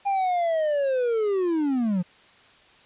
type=linear sweep; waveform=triangle; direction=down; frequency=807 to 170.1 Hz; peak=-19 dBFS; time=0.05-2.03 s; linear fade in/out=20 ms; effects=white hiss -54 dBFS RMS until 2.85 s + resampled to 8000 Hz